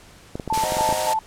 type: clicks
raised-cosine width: 2 ms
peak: -15 dBFS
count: 11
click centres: 0.355 / 0.398 / 0.477 / 0.526 / 0.576 / 0.637 / 0.722 / 0.769 / 0.809 / 0.89 / 0.926 s
type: tone with tremolo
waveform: sine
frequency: 880 Hz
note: A5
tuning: in tune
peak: -19 dBFS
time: 0.5-1.19 s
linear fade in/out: 2 ms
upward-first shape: square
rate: 3.5 Hz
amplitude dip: 75%
type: noise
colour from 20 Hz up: white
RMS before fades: -27 dBFS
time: 0.53-1.14 s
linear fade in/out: 10 ms
type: chord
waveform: triangle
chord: C half-diminished seventh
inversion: none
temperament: equal with one note detuned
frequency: 523.3 / 622.3 / 746 / 932.3 Hz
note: C5 / Eb5 / Gb5 / Bb5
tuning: 0 / 0 / +14 / 0 cents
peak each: -30 / -24 / -29 / -28 dBFS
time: 0.62-1.14 s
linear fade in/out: 20 ms
effects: pink hiss -48 dBFS RMS until 1.26 s + low-pass 10000 Hz 12 dB/octave